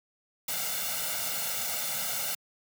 white noise with comb filter, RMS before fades -32 dBFS, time 0.48-2.35 s, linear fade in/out 5 ms, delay 1.4 ms, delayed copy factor +1, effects high-pass 150 Hz 12 dB/octave

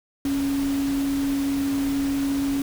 sine tone in noise, 277.2 Hz, C#4, in tune, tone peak -21 dBFS, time 0.25-2.62 s, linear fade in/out 2 ms, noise pink, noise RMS -35 dBFS, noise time 0.25-2.62 s, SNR +11 dB, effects none

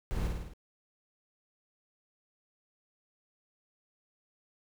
brown noise with echo, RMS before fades -34 dBFS, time 0.11-0.27 s, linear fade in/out 0 ms, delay 53 ms, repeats 5, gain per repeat -3 dB, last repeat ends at 0.535 s, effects none

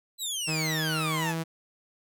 20% pulse exponential sweep, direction down, 4058 to 816 Hz, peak -24 dBFS, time 0.18-1.35 s, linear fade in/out 50 ms
sawtooth tone with pitch glide, 157.6 to 163.25 Hz, D#3 to E3, +23 to -17 cents, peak -25 dBFS, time 0.47-1.44 s, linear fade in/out 20 ms, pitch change +60 cents, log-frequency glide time 1.18-1.27 s
effects none

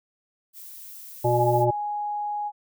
violet noise, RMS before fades -42 dBFS, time 0.53-1.66 s, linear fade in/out 50 ms
harmonic tone, 120.7 Hz, B2, 39 cents flat, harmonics 1 / 3 / 5 / 7, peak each -24 / -24 / -24 / -24 dBFS, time 1.24-1.71 s, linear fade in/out 10 ms
sine tone, 830.6 Hz, G#5, in tune, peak -26 dBFS, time 1.32-2.52 s, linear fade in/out 50 ms
effects none

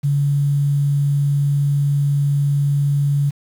sine tone with quantisation, 142.4 Hz, C#3, 47 cents sharp, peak -14 dBFS, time 0.03-3.31 s, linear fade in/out 20 ms, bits 7, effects none

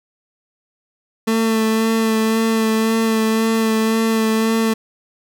30% pulse tone with vibrato, 222.7 Hz, A3, 21 cents sharp, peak -12 dBFS, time 1.27-4.74 s, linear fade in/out 10 ms, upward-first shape sine, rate 1.9 Hz, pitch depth 18 cents each way, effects none

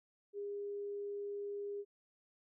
sine tone, 406.1 Hz, G#4, 39 cents flat, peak -39 dBFS, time 0.33-1.85 s, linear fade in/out 50 ms, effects none

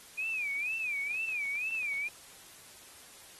sine tone with vibrato, 2437 Hz, D#7, 37 cents flat, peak -31 dBFS, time 0.17-2.09 s, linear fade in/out 20 ms, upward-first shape sine, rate 2.1 Hz, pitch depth 160 cents each way
clicks, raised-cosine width 0.2 ms, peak -35 dBFS, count 12, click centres 1.109 / 1.147 / 1.287 / 1.324 / 1.456 / 1.555 / 1.708 / 1.751 / 1.831 / 1.94 / 1.979 / 2.087 s
effects white hiss -53 dBFS RMS until 3.39 s + AAC 32 kbps

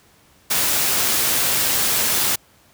white noise, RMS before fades -19 dBFS, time 0.5-2.36 s, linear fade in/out 10 ms, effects pink hiss -54 dBFS RMS until 2.73 s + high-pass 60 Hz 12 dB/octave

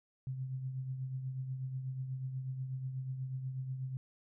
sine tone with tremolo, 130.81 Hz, C3, in tune, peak -34 dBFS, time 0.27-3.97 s, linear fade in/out 0 ms, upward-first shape triangle, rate 8.2 Hz, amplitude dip 55%, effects none

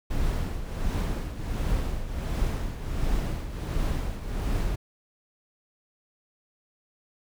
brown noise with tremolo, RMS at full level -25 dBFS, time 0.1-4.76 s, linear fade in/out 10 ms, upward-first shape triangle, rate 1.4 Hz, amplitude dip 70%, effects none

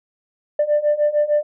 sine beating tone pair, 590 / 596.6 Hz, D5 / D5, +8 / +27 cents, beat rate 6.6 Hz, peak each -18 / -16 dBFS, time 0.59-1.43 s, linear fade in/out 5 ms, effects tanh soft clip ceiling -10 dBFS

